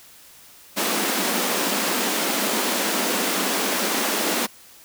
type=high-pass noise; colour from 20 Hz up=pink; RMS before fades=-23 dBFS; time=0.76-4.47 s; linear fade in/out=20 ms; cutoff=190 Hz; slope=96 dB/octave; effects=white hiss -48 dBFS RMS until 4.84 s